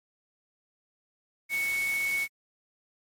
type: tone in noise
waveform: sine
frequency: 2217 Hz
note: C#7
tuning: in tune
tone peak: -26 dBFS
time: 1.49-2.28 s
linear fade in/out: 50 ms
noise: white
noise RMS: -39 dBFS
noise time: 1.49-2.28 s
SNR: +10 dB
effects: MP3 64 kbps